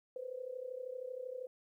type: tone with amplitude modulation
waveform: sine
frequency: 508 Hz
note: B4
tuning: 49 cents sharp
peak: -37 dBFS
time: 0.16-1.47 s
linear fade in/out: 2 ms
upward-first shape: sine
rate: 32.8 Hz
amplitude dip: 80%
effects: 13-bit